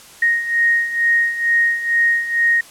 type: beating tone pair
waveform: sine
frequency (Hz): 1864.7 / 1866.9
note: A#6 / A#6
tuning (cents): 0 / +2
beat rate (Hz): 2.2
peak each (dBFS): -20 / -15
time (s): 0.22-2.61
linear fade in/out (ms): 5
effects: white hiss -42 dBFS RMS until 2.7 s + low-pass 11000 Hz 12 dB/octave